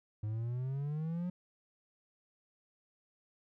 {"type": "exponential sweep", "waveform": "triangle", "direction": "up", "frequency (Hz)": [104.6, 181.9], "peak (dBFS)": -32, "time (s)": [0.23, 1.3], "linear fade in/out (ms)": 5, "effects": []}